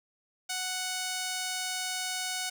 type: tone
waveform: 5% pulse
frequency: 740 Hz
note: F#5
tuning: in tune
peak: -20 dBFS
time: 0.49-2.5 s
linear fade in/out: 10 ms
effects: none